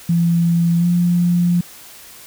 sine tone with pitch glide, 169.6 to 174.77 Hz, E3 to F3, +50 to +2 cents, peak -12 dBFS, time 0.09-1.61 s, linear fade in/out 5 ms, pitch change +52 cents, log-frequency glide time 0.78-0.86 s, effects white hiss -40 dBFS RMS until 2.26 s

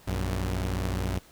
sawtooth tone pair together, 59.28 / 93.7 Hz, A#1 / F#2, +30 / +22 cents, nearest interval minor sixth, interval 792 cents, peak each -26 dBFS, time 0.07-1.19 s, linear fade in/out 10 ms, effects pink hiss -55 dBFS RMS until 1.31 s

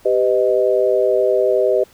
sine chord, G augmented, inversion none, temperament equal with one note detuned, 392 / 503.1 / 622.3 Hz, G4 / B4 / D#5, 0 / +32 / 0 cents, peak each -17 dBFS, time 0.05-1.84 s, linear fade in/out 10 ms, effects pink hiss -50 dBFS RMS until 1.93 s

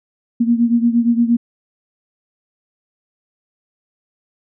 sine beating tone pair, 233.1 / 241.7 Hz, A#3 / B3, 0 / -37 cents, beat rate 8.6 Hz, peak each -13 / -17 dBFS, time 0.4-1.37 s, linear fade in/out 10 ms, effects none

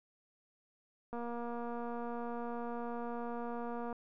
click train, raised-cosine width 1 ms, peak -29 dBFS, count 664, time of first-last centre 1.13-3.927 s, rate 237 Hz, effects none

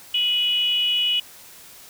sine tone with frequency modulation, 2937 Hz, F#7, 13 cents flat, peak -18 dBFS, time 0.14-1.2 s, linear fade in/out 5 ms, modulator 437 Hz, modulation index 0.44, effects white hiss -45 dBFS RMS until 1.89 s

